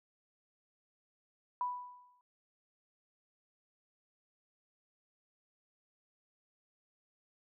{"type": "tone with exponential decay", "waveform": "sine", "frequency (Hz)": 987.8, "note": "B5", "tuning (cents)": 0, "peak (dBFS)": -30, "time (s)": [1.61, 2.21], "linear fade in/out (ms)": 1, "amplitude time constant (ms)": 130, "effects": []}